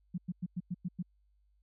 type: tone bursts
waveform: sine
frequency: 178.2 Hz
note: F3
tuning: 35 cents sharp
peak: -32 dBFS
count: 7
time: 0.14-1.027 s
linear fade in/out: 10 ms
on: 41 ms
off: 100 ms
effects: added 50 Hz sine -67 dBFS peak until 1.62 s